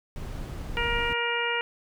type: noise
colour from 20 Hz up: brown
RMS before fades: -34 dBFS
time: 0.16-1.13 s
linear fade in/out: 0 ms
type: harmonic tone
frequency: 472.3 Hz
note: A#4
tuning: 23 cents sharp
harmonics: 1 / 2 / 3 / 4 / 5 / 6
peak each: -32 / -32 / -32 / -32 / -32 / -32 dBFS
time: 0.77-1.61 s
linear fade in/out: 0 ms
effects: none